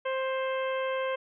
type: harmonic tone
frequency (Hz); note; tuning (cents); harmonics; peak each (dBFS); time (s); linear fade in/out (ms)
526; C5; +9; 1 / 2 / 3 / 4 / 5 / 6; -29 / -35 / -39 / -41 / -43 / -45; 0.05-1.16; 10
effects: none